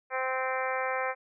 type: harmonic tone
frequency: 260 Hz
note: C4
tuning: 11 cents flat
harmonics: 2 / 3 / 4 / 5 / 6 / 7 / 8 / 9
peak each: -33 / -35 / -36 / -37 / -38 / -38 / -39 / -40 dBFS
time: 0.1-1.15 s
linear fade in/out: 50 ms
effects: none